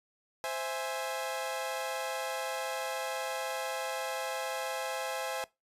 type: chord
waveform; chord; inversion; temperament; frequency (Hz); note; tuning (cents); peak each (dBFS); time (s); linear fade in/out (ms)
sawtooth; C augmented; none; equal; 523.3 / 659.3 / 830.6; C5 / E5 / G#5; 0 / 0 / 0; -34; 0.44-5.44; 0
effects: noise-tail reverb RT60 0.2 s tail -20 dB re dry + resampled to 32000 Hz